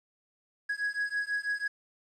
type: beating tone pair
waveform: triangle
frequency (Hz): 1661.2 / 1667.3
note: G#6 / G#6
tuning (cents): 0 / +6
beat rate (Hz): 6.1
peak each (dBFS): -31 / -31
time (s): 0.69-1.68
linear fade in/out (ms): 10
effects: resampled to 24000 Hz + 10-bit